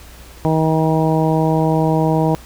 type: harmonic tone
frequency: 158.9 Hz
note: D#3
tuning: 37 cents sharp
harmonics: 1 / 2 / 3 / 4 / 5 / 6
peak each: -16 / -19 / -21 / -22 / -23 / -24 dBFS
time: 0.45-2.35 s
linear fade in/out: 0 ms
effects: added 60 Hz sine -39 dBFS peak until 2.45 s + pink hiss -42 dBFS RMS until 2.45 s